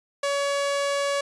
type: tone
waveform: sawtooth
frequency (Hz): 564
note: C#5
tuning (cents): +30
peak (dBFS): -19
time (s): 0.23-1.21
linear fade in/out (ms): 5
effects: resampled to 22050 Hz